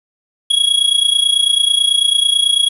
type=tone with amplitude modulation; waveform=square; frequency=3322 Hz; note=G#7; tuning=in tune; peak=-8 dBFS; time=0.5-2.69 s; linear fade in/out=10 ms; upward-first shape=sine; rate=29.1 Hz; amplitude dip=80%; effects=resampled to 24000 Hz + 7-bit